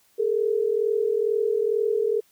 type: tone pair together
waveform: sine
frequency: 415.3 / 457.5 Hz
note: G#4 / A#4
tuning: 0 / -32 cents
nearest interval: major second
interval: 168 cents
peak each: -23 dBFS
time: 0.18-2.21 s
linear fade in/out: 20 ms
effects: white hiss -62 dBFS RMS until 2.31 s